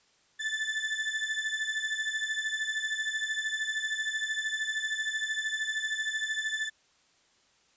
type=beating tone pair; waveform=35% pulse; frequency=1746 / 1759 Hz; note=A6 / A6; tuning=-14 / -1 cents; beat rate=13 Hz; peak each=-31 / -31 dBFS; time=0.39-6.7 s; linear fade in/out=20 ms; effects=white hiss -66 dBFS RMS until 7.76 s + resampled to 16000 Hz